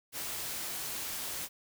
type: noise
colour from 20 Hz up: white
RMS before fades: -38 dBFS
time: 0.12-1.49 s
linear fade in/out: 50 ms
effects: none